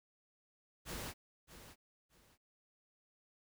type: noise with echo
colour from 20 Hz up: pink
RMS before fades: -44 dBFS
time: 0.85-1.14 s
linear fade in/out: 50 ms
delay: 620 ms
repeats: 2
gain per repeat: -12 dB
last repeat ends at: 2.38 s
effects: none